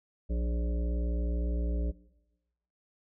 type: harmonic tone with a mistuned harmonic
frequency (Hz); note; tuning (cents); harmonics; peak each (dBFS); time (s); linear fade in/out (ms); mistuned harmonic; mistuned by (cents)
59.1; A#1; +24; 1 / 3 / 5 / 7 / 9 / 10; -28 / -38 / -42 / -45 / -47 / -48; 0.29-1.92; 20; 3; +37
effects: noise-tail reverb RT60 1.0 s tail -19 dB re dry